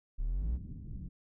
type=linear sweep; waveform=triangle; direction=up; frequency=31.49 to 63.2 Hz; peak=-28 dBFS; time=0.18-0.58 s; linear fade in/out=20 ms
type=low-pass noise; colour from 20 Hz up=pink; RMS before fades=-43 dBFS; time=0.41-1.09 s; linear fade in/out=10 ms; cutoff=220 Hz; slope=24 dB/octave
effects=none